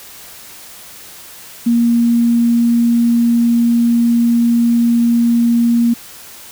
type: tone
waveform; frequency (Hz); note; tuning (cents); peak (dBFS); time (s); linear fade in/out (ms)
sine; 235; A#3; +14; -9; 1.66-5.94; 10
effects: white hiss -36 dBFS RMS until 6.51 s